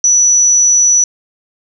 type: tone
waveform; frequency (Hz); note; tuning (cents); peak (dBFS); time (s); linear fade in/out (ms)
sine; 5920; F#8; 0; -6; 0.04-1.04; 2
effects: none